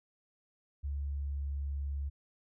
sine tone with pitch glide, 70.8 to 70.31 Hz, C#2 to C#2, +37 to +25 cents, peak -33 dBFS, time 0.83-2.1 s, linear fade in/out 20 ms, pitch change -12 cents, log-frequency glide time 1.01-1.48 s, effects none

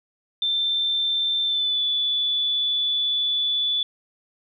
sine tone with pitch glide, 3561 to 3462 Hz, A7 to A7, +20 to -29 cents, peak -20 dBFS, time 0.42-3.83 s, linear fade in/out 2 ms, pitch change -49 cents, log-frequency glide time 1.44-1.82 s, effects none

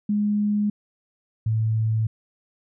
sine tone pair in turn, 207.7 / 110.6 Hz, G#3 / A2, 0 / +9 cents, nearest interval major seventh, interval 1091 cents, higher first, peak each -19 dBFS, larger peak neither, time 0.09-0.7 / 1.46-2.07 s, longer neither, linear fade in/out 5 ms, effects none

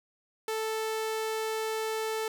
sawtooth tone, 440 Hz, A4, in tune, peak -26 dBFS, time 0.48-2.28 s, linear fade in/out 2 ms, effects none

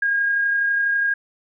sine tone with amplitude modulation, 1627 Hz, G#6, 36 cents flat, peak -16 dBFS, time 0.02-1.14 s, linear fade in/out 5 ms, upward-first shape sine, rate 32.1 Hz, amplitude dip 25%, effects none

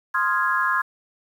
sine chord, F minor seventh, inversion second, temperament equal, 1046.5 / 1244.5 / 1396.9 / 1661.2 Hz, C6 / Eb6 / F6 / Ab6, 0 / 0 / 0 / 0 cents, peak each -23 / -27 / -26 / -23 dBFS, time 0.14-0.82 s, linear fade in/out 10 ms, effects 8-bit

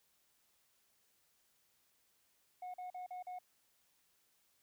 sine tone bursts, 728 Hz, F#5, 28 cents flat, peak -40 dBFS, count 5, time 2.62-3.388 s, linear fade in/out 5 ms, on 120 ms, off 42 ms, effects tanh soft clip ceiling -42 dBFS + white hiss -75 dBFS RMS until 4.62 s

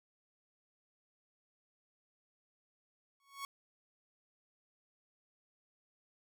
sawtooth tone with exponential growth, 1108.7 Hz, C#6, in tune, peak -34 dBFS, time 3.2-3.45 s, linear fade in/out 1 ms, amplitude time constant 53 ms, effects none

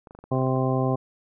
clicks, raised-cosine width 1 ms, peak -30 dBFS, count 10, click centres 0.072 / 0.109 / 0.15 / 0.189 / 0.24 / 0.352 / 0.386 / 0.419 / 0.468 / 0.562 s
harmonic tone, 130.5 Hz, C3, 4 cents flat, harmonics 1 / 2 / 3 / 4 / 5 / 6 / 8, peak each -24 / -27 / -29 / -30 / -31 / -32 / -33 dBFS, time 0.31-0.96 s, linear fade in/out 10 ms
effects none

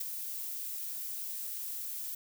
violet noise with ADSR envelope, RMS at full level -32 dBFS, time 0-2.15 s, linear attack 12 ms, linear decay 7 ms, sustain -7 dB, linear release 5 ms, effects none

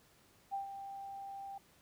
sine tone with ADSR envelope, 789 Hz, G5, 11 cents sharp, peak -34 dBFS, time 0.51-1.58 s, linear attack 29 ms, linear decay 120 ms, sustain -9 dB, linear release 4 ms, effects pink hiss -66 dBFS RMS until 1.81 s + high-pass 60 Hz 12 dB/octave

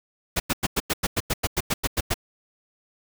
pink noise bursts, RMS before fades -23 dBFS, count 14, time 0.36-2.142 s, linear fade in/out 10 ms, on 40 ms, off 94 ms, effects none

